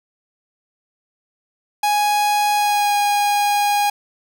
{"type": "tone with pitch glide", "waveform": "45% pulse", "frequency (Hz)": [830.6, 820.6], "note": ["G#5", "G#5"], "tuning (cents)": [0, -21], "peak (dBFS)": -15, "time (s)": [1.83, 3.9], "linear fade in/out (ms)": 5, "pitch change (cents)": -21, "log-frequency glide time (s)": [2.55, 2.95], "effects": []}